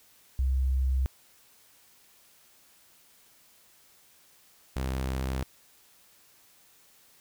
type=tone pair in turn; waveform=sine / sawtooth; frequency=65.41 / 65.41 Hz; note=C2 / C2; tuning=0 / 0 cents; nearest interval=unison; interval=0 cents; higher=neither; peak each=-23 / -25 dBFS; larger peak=first; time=0.39-1.06 / 4.76-5.43 s; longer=neither; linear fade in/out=0 ms; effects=white hiss -60 dBFS RMS until 7.2 s